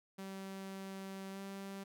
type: tone with pitch glide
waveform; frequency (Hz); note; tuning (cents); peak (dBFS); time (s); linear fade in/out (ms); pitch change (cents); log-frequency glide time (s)
sawtooth; 193.1 to 195.8; G3 to G3; -26 to -2; -40; 0.18-1.84; 10; +24; 1.31-1.39
effects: none